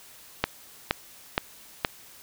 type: click train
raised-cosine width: 0.3 ms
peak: -5 dBFS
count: 4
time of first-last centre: 0.44-1.848 s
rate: 2.13 Hz
effects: white hiss -50 dBFS RMS until 2.22 s